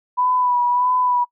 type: tone with vibrato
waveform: sine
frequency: 987.8 Hz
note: B5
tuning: in tune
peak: -15 dBFS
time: 0.17-1.25 s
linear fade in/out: 20 ms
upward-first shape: sine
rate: 1.6 Hz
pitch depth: 30 cents each way
effects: noise-tail reverb RT60 0.1 s tail -25 dB re dry